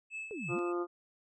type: tone with tremolo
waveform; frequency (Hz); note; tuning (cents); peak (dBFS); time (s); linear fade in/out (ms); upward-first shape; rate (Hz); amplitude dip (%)
triangle; 2609; E7; -18; -36; 0.1-0.73; 50; sine; 3.2; 70
type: exponential two-way sweep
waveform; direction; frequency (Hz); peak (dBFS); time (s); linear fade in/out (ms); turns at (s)
sine; down then up; 466.2 to 122.3 to 286.1; -38; 0.31-0.59; 0; 0.51
type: harmonic tone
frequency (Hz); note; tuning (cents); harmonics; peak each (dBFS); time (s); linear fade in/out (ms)
174.61; F3; 0; 2 / 3 / 4 / 5 / 6 / 7 / 8; -32 / -44 / -45 / -48 / -50 / -40 / -53; 0.48-0.87; 50
effects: resampled to 24000 Hz